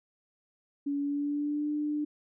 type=tone with pitch glide; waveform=sine; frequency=284 to 297.8 Hz; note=C#4 to D4; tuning=+42 to +24 cents; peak=-28 dBFS; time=0.86-2.05 s; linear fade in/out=10 ms; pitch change=+82 cents; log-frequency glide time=1-1.69 s; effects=none